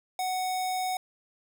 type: tone with notch filter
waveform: square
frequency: 742 Hz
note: F#5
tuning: 5 cents sharp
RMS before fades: -30 dBFS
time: 0.19-0.97 s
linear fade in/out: 2 ms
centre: 1500 Hz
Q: 0.96
effects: none